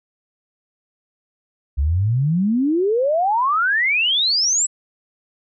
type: exponential sweep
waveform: sine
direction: up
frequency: 65.41 to 7940 Hz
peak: -15 dBFS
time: 1.77-4.67 s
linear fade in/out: 20 ms
effects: none